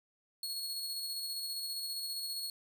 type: tone with tremolo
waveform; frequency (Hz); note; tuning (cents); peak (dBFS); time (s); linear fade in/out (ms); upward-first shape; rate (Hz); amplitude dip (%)
sawtooth; 4335; C#8; -39; -33; 0.43-2.5; 2; square; 15; 25
effects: none